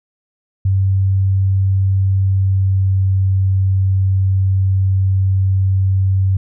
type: tone with pitch glide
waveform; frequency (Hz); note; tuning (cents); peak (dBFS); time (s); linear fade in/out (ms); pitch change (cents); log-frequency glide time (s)
sine; 96.3 to 95.63; G2 to G2; -30 to -42; -11; 0.65-6.37; 5; -12; 2.24-3.01
effects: none